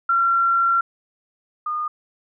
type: tone pair in turn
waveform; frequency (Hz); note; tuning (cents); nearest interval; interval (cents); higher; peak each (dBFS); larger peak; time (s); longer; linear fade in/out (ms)
sine; 1367 / 1220.9; F6 / D#6; -37 / -33; major second; 196; first; -15 / -22; first; 0.09-0.81 / 1.66-1.88; first; 5
effects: none